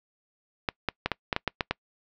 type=clicks; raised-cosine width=0.3 ms; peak=-9 dBFS; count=9; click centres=0.688 / 0.887 / 1.06 / 1.117 / 1.328 / 1.364 / 1.477 / 1.608 / 1.71 s; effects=noise-tail reverb RT60 0.1 s tail -26 dB re dry + low-pass 5000 Hz 12 dB/octave